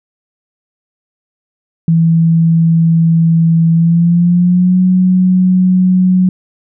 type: tone with pitch glide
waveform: sine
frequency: 164.81 to 183.93 Hz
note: E3 to F#3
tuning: 0 to -10 cents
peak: -6 dBFS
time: 1.88-6.29 s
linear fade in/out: 2 ms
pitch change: +190 cents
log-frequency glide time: 3.72-4.8 s
effects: none

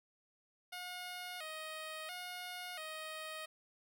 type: tone with vibrato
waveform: 10% pulse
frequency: 672 Hz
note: E5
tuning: 33 cents sharp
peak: -35 dBFS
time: 0.72-3.46 s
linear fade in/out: 10 ms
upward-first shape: square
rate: 0.73 Hz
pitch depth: 120 cents each way
effects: none

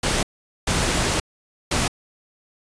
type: noise bursts at uneven times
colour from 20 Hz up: pink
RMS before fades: -21 dBFS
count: 3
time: 0.03-0.23 / 0.67-1.2 / 1.71-1.88 s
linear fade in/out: 5 ms
effects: resampled to 22050 Hz

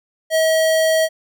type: tone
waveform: square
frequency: 640 Hz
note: D#5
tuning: 49 cents sharp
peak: -14 dBFS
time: 0.3-1.09 s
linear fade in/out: 50 ms
effects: none

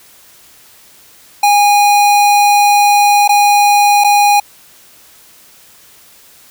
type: tone with dropouts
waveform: square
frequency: 820 Hz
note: G#5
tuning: 22 cents flat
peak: -7 dBFS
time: 1.43-4.4 s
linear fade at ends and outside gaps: 5 ms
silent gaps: 3.278-3.291 / 4.039-4.044 s
effects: white hiss -43 dBFS RMS until 6.5 s

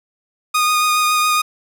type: tone with vibrato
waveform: sawtooth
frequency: 1233 Hz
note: D#6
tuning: 16 cents flat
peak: -10 dBFS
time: 0.54-1.42 s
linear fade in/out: 10 ms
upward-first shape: triangle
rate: 7.2 Hz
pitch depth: 14 cents each way
effects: none

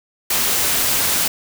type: noise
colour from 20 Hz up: white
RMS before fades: -18 dBFS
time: 0.3-1.28 s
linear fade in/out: 5 ms
effects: none

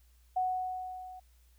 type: tone with level ramp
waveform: sine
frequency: 740 Hz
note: F#5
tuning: in tune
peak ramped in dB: -26 to -45 dBFS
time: 0.36-1.2 s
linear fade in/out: 10 ms
effects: added 60 Hz sine -60 dBFS peak until 1.58 s + white hiss -71 dBFS RMS until 1.58 s

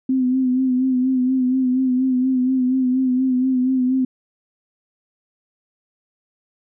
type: tone with vibrato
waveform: sine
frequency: 256.9 Hz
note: C4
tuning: 32 cents flat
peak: -15 dBFS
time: 0.09-4.05 s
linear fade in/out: 5 ms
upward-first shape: sine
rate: 4.2 Hz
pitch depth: 43 cents each way
effects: none

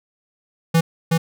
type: tone with echo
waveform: square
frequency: 164.81 Hz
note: E3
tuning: in tune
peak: -13 dBFS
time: 0.74-0.81 s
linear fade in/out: 10 ms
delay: 370 ms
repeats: 1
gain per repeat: -2 dB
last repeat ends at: 1.18 s
effects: none

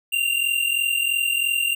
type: tone pair together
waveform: square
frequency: 2749 / 2792 Hz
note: F7 / F7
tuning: -28 / -1 cents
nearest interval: unison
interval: 27 cents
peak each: -25 / -22 dBFS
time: 0.12-1.75 s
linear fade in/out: 10 ms
effects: none

